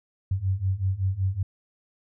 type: beating tone pair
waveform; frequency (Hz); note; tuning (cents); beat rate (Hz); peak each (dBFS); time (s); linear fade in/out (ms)
sine; 92.5 / 97.8; F#2 / G2; 0 / -4; 5.3; -27 / -25; 0.31-1.43; 5
effects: none